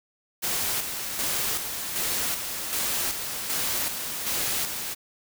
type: noise with tremolo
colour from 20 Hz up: white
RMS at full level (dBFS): -27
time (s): 0.42-4.95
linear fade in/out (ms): 20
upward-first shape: square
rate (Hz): 1.3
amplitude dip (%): 45
effects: none